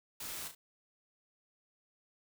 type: noise with echo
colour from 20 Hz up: white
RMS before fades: -43 dBFS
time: 0.2-0.48 s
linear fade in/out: 5 ms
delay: 35 ms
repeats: 2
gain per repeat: -7 dB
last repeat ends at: 0.55 s
effects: none